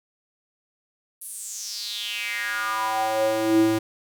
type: tone with high-pass filter sweep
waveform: square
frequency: 110 Hz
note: A2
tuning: in tune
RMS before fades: -25 dBFS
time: 1.21-3.79 s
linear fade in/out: 10 ms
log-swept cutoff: 11000 to 240 Hz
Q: 5.2
effects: none